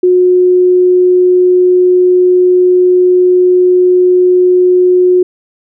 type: tone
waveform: sine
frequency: 362.8 Hz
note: F#4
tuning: 34 cents flat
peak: -4 dBFS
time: 0.03-5.23 s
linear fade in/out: 5 ms
effects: none